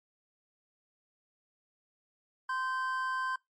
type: tone pair together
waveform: triangle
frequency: 1037.8 / 1555 Hz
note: C6 / G6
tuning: -14 / -14 cents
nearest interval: perfect fifth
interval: 700 cents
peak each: -31 / -33 dBFS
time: 2.49-3.36 s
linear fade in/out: 5 ms
effects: noise-tail reverb RT60 0.2 s tail -25 dB re dry + MP3 48 kbps